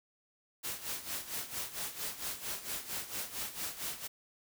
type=noise with tremolo; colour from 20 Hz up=white; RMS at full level=-37 dBFS; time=0.63-4.08 s; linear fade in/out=20 ms; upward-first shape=sine; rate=4.4 Hz; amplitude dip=75%; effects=none